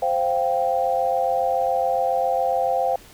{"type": "chord", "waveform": "sine", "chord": "C suspended fourth", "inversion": "none", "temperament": "just", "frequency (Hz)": [523.3, 697.7, 784.9], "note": ["C5", "F5", "G5"], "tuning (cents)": [0, -2, 2], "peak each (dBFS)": -23, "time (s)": [0.02, 2.96], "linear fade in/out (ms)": 5, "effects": ["pink hiss -47 dBFS RMS until 3.13 s"]}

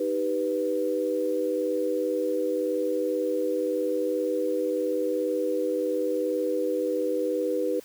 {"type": "chord", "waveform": "sine", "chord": "Eb augmented", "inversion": "none", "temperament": "equal", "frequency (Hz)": [311.1, 392, 493.9], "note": ["Eb4", "G4", "B4"], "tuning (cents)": [0, 0, 0], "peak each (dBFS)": [-30, -30, -26], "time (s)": [0, 7.8], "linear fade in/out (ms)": 5, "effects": ["white hiss -52 dBFS RMS until 7.84 s"]}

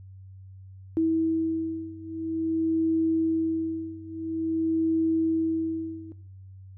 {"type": "beating tone pair", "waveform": "sine", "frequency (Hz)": [323.9, 324.39], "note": ["E4", "E4"], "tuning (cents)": [-30, -28], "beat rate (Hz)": 0.49, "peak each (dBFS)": [-25, -27], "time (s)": [0.97, 6.12], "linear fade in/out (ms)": 0, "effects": ["noise-tail reverb RT60 0.8 s tail -18 dB re dry", "added 95 Hz sine -43 dBFS peak until 6.77 s"]}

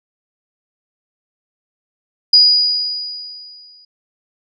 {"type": "tone with exponential decay", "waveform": "sine", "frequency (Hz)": 4909, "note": "D#8", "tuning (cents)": -24, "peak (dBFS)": -4, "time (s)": [2.33, 3.85], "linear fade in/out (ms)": 5, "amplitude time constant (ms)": 330, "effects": []}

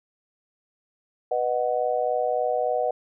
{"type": "chord", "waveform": "sine", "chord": "B major", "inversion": "none", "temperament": "just", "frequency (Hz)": [493.9, 617.4, 740.8], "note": ["B4", "D#5", "F#5"], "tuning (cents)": [0, -14, 2], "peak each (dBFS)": -26, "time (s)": [1.31, 2.91], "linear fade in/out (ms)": 5, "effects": []}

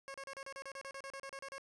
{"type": "tone bursts", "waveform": "15% pulse", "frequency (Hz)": 545, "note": "C#5", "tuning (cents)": -29, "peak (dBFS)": -38, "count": 16, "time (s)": [0.08, 1.581], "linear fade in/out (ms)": 0, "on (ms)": 61, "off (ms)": 35, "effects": ["resampled to 22050 Hz", "13-bit"]}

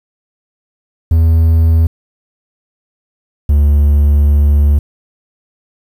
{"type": "tone pair in turn", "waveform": "triangle", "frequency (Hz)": [81.5, 72.61], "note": ["E2", "D2"], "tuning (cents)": [-19, -19], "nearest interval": "major second", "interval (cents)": 200, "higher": "first", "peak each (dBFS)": -4, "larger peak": "neither", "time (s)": [[1.11, 1.87], [3.49, 4.79]], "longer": "second", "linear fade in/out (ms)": 5, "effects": ["7-bit"]}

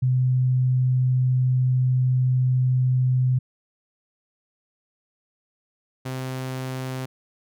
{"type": "tone pair in turn", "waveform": ["sine", "sawtooth"], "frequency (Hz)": [127.6, 130.06], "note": ["C3", "C3"], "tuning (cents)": [-43, -10], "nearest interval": "unison", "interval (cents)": 33, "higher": "second", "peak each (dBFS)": [-17, -24], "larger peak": "first", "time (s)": [[0.02, 3.39], [6.05, 7.06]], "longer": "first", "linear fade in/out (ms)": 10, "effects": []}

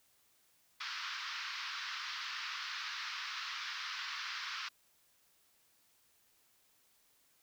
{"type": "band-pass noise", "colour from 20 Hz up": "pink", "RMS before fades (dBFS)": -42, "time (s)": [0.8, 4.69], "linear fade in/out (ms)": 10, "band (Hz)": [1100, 5400], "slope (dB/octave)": 48, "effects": ["white hiss -71 dBFS RMS until 7.42 s"]}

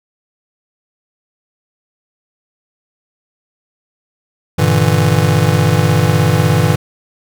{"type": "chord", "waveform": "square", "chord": "E half-diminished seventh", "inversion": "first", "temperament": "just", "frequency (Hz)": [98.89, 118.67, 148.33, 164.81], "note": ["G2", "Bb2", "D3", "E3"], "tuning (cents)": [16, 31, 18, 0], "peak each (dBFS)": -16, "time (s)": [4.58, 6.76], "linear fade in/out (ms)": 10, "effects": []}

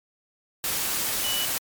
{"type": "tone in noise", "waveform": "sine", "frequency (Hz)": 2960, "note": "F#7", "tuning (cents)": 0, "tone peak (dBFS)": -27, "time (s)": [1.24, 1.45], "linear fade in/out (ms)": 0, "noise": "white", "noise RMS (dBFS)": -27, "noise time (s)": [0.64, 1.58], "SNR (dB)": -3, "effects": ["MP3 96 kbps"]}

